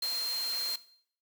sine tone in noise, 4186 Hz, C8, in tune, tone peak -30 dBFS, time 0.02-0.76 s, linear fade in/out 5 ms, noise white, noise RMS -40 dBFS, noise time 0.02-0.76 s, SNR +7 dB, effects noise-tail reverb RT60 0.6 s tail -17 dB re dry + high-pass 400 Hz 12 dB/octave

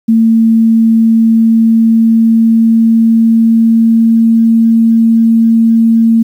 sine tone with pitch glide, 225.6 to 227.3 Hz, A3 to A#3, +44 to -43 cents, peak -4 dBFS, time 0.08-6.23 s, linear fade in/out 10 ms, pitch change +13 cents, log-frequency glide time 1.1-4.22 s, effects 7-bit

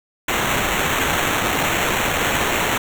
white noise with sample-and-hold, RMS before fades -20 dBFS, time 0.28-2.78 s, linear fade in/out 5 ms, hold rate 4900 Hz, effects none

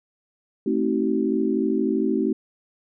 sine chord, A diminished seventh, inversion none, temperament just, 220 / 264 / 316.8 / 380.2 Hz, A3 / C4 / Eb4 / Gb4, 0 / +16 / +31 / +47 cents, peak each -25 dBFS, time 0.66-2.33 s, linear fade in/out 5 ms, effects none

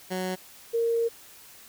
15% pulse / sine tone pair in turn, 185 / 462.8 Hz, F#3 / A#4, 0 / -13 cents, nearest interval octave + major third, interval 1587 cents, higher second, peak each -22 dBFS, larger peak neither, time 0.1-0.36 / 0.73-1.09 s, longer second, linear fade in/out 20 ms, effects white hiss -50 dBFS RMS until 1.68 s

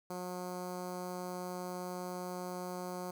10% pulse tone with notch filter, 180.5 Hz, F#3, 43 cents flat, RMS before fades -41 dBFS, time 0.1-3.11 s, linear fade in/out 5 ms, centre 2800 Hz, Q 0.77, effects none

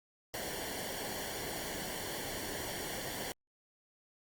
pink noise with comb filter, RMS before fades -40 dBFS, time 0.34-3.32 s, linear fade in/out 0 ms, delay 0.79 ms, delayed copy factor -0.7, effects Opus 48 kbps

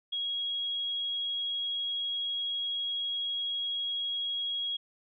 sine tone, 3304 Hz, G#7, 10 cents flat, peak -30 dBFS, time 0.12-4.77 s, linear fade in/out 10 ms, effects none

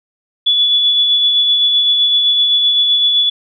sine tone with tremolo, 3429 Hz, A7, 45 cents flat, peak -8 dBFS, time 0.46-3.3 s, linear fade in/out 10 ms, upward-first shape sine, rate 7.8 Hz, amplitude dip 30%, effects none

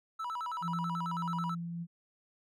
triangle tone with vibrato, 1132 Hz, C#6, 36 cents sharp, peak -33 dBFS, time 0.19-1.55 s, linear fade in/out 10 ms, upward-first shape square, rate 9.2 Hz, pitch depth 260 cents each way
sine tone with tremolo, 170 Hz, F3, 46 cents flat, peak -33 dBFS, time 0.61-1.87 s, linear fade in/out 50 ms, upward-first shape triangle, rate 1.6 Hz, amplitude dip 35%
effects none

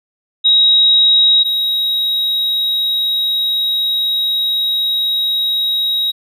sine / triangle tone pair in turn, 3809 / 3809 Hz, A#7 / A#7, +37 / +37 cents, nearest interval unison, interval 0 cents, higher neither, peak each -7 / -12 dBFS, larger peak first, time 0.44-1.44 / 1.44-6.12 s, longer second, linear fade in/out 20 ms, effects none

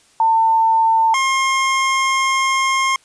sine / 25% pulse tone pair in turn, 898 / 1067.9 Hz, A5 / C6, +35 / +35 cents, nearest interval minor third, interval 300 cents, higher second, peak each -11 dBFS, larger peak neither, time 0.2-1.14 / 1.14-2.96 s, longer second, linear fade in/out 2 ms, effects white hiss -53 dBFS RMS until 3.04 s + resampled to 22050 Hz

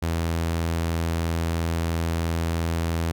sawtooth tone, 83 Hz, E2, 12 cents sharp, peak -19 dBFS, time 0.02-3.12 s, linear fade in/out 10 ms, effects none

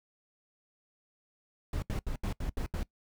brown noise bursts, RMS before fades -33 dBFS, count 7, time 1.73-2.831 s, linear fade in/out 2 ms, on 93 ms, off 75 ms, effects noise-tail reverb RT60 0.1 s tail -21 dB re dry

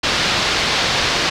white low-pass noise, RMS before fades -18 dBFS, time 0.03-1.3 s, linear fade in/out 10 ms, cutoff 4800 Hz, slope 24 dB/octave, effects none

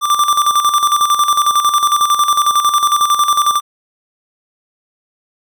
square tone with tremolo, 1180 Hz, D6, 8 cents sharp, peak -9 dBFS, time 0.01-3.61 s, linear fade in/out 50 ms, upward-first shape square, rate 11 Hz, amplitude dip 60%, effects none

